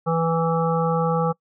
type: harmonic tone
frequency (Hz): 164.81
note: E3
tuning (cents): 0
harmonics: 1 / 3 / 5 / 7 / 8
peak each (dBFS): -22 / -23 / -26 / -28 / -30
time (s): 0.06-1.33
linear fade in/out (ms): 20
effects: noise-tail reverb RT60 0.1 s tail -25 dB re dry